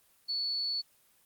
sine tone, 4435 Hz, C#8, in tune, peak -30 dBFS, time 0.28-0.82 s, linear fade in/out 20 ms, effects white hiss -66 dBFS RMS until 1.25 s + Opus 24 kbps

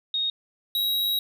sine / square tone pair in turn, 3729 / 3838 Hz, A#7 / A#7, 0 / +50 cents, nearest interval unison, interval 50 cents, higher second, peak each -23 dBFS, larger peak neither, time 0.14-0.3 / 0.75-1.19 s, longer second, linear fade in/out 2 ms, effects none

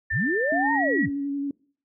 sine tone with pitch glide, 1785 to 1924.2 Hz, A6 to B6, +24 to -46 cents, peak -24 dBFS, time 0.1-1.06 s, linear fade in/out 10 ms, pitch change +130 cents, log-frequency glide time 0.62-0.82 s
sine linear two-way sweep, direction up then down, 52.2 to 932.3 to 52.2 Hz, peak -23 dBFS, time 0.11-1.1 s, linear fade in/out 50 ms, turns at 0.73 s
sine tone with vibrato, 281.3 Hz, C#4, 26 cents sharp, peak -25 dBFS, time 0.52-1.51 s, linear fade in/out 2 ms, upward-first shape square, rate 11 Hz, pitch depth 16 cents each way
effects noise-tail reverb RT60 0.5 s tail -23 dB re dry

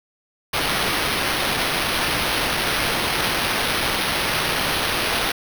white noise with sample-and-hold, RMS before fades -22 dBFS, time 0.53-5.32 s, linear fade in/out 5 ms, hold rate 7350 Hz, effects none

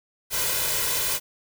white noise with comb filter, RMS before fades -25 dBFS, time 0.3-1.2 s, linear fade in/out 50 ms, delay 2 ms, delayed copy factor +0.65, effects none

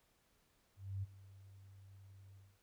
sine tone with ADSR envelope, 97.4 Hz, G2, 11 cents flat, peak -37 dBFS, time 0.76-2.58 s, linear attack 270 ms, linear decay 25 ms, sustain -19 dB, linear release 220 ms, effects pink hiss -75 dBFS RMS until 2.62 s

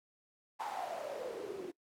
white noise with band-pass filter sweep, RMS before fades -41 dBFS, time 0.59-1.72 s, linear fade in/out 20 ms, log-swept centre 910 to 330 Hz, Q 7.8, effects noise-tail reverb RT60 0.1 s tail -22 dB re dry + MP3 96 kbps

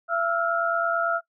sine tone cluster, 674 / 1321 / 1410 Hz, E5 / E6 / F6, +38 / +3 / +16 cents, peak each -26 dBFS, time 0.08-1.21 s, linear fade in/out 50 ms, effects noise-tail reverb RT60 0.1 s tail -19 dB re dry

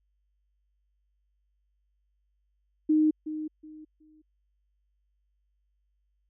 sine tone with echo, 308.9 Hz, D#4, 12 cents flat, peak -19 dBFS, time 2.89-3.11 s, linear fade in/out 10 ms, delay 370 ms, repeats 3, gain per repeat -12 dB, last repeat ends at 4.22 s, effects added 50 Hz sine -70 dBFS peak until 6.29 s

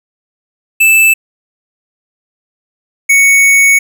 square tone pair in turn, 2637 / 2223 Hz, E7 / C#7, 0 / +4 cents, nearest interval minor third, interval 296 cents, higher first, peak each -5 dBFS, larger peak neither, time 0.8-1.14 / 3.09-3.79 s, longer second, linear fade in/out 10 ms, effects none

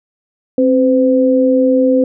sine tone pair together, 264.8 / 510 Hz, C4 / C5, +21 / -44 cents, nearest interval major seventh, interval 1135 cents, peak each -11 dBFS, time 0.58-2.04 s, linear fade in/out 2 ms, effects none

